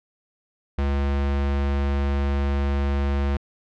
square tone, 70 Hz, C#2, 18 cents sharp, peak -21 dBFS, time 0.78-3.37 s, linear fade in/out 5 ms, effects low-pass 3000 Hz 12 dB/octave

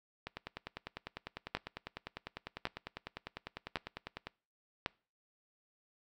two click trains, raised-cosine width 0.3 ms, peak -24 / -17 dBFS, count 41 / 4, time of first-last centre 0.27-4.27 / 1.55-4.861 s, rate 10 / 0.906 Hz, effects noise-tail reverb RT60 0.4 s tail -25 dB re dry

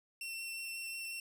sawtooth tone with vibrato, 2706 Hz, E7, 45 cents sharp, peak -37 dBFS, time 0.21-1.2 s, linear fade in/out 2 ms, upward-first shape sine, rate 5.6 Hz, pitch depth 9 cents each way, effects none

